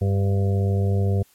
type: harmonic tone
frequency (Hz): 98.5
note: G2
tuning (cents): +9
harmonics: 1 / 2 / 4 / 5 / 6 / 7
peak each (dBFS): -18 / -28 / -30 / -32 / -39 / -37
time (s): 0.01-1.23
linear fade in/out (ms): 10
effects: white hiss -58 dBFS RMS until 1.34 s + MP3 64 kbps